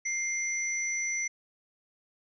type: tone pair together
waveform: sine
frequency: 2100 / 5940 Hz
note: C7 / F#8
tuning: +6 / +6 cents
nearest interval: octave + tritone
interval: 1800 cents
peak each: -31 / -32 dBFS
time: 0.05-1.28 s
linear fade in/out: 10 ms
effects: none